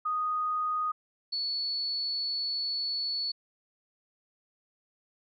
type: tone pair in turn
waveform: sine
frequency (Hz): 1242 / 4426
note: D#6 / C#8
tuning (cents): -3 / -3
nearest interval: octave + minor seventh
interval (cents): 2200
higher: second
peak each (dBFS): -27 / -29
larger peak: first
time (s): 0.05-0.92 / 1.32-3.32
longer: second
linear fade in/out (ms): 10
effects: none